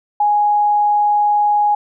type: tone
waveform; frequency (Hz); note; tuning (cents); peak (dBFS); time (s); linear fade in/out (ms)
sine; 830.6; G#5; 0; -11; 0.2-1.75; 5
effects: none